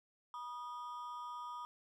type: ring-modulated tone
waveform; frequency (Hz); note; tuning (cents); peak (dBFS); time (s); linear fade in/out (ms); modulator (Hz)
triangle; 1102; C#6; -11; -38; 0.34-1.65; 0; 132
effects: none